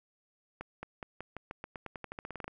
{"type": "accelerating click train", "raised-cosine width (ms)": 0.5, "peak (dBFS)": -25, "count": 19, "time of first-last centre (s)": [0.61, 2.48], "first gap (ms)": 220, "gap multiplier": 0.9, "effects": []}